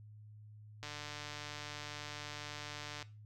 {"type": "click train", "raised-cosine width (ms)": 0.2, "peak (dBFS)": -27, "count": 326, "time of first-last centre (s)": [0.83, 3.026], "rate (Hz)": 148, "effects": ["noise-tail reverb RT60 0.3 s tail -17 dB re dry", "added 106 Hz sine -52 dBFS peak until 3.25 s"]}